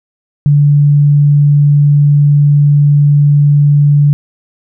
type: tone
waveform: sine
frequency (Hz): 145.2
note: D3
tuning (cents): -19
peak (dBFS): -4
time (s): 0.46-4.13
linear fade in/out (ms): 0
effects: none